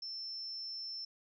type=tone; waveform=sine; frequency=5340 Hz; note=E8; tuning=22 cents sharp; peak=-40 dBFS; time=0.02-1.05 s; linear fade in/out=5 ms; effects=none